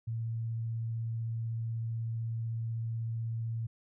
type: tone with vibrato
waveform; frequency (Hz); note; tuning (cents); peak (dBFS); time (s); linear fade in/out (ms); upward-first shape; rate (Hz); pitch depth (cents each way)
sine; 114.1; A#2; -37; -32; 0.07-3.67; 10; triangle; 16; 11
effects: none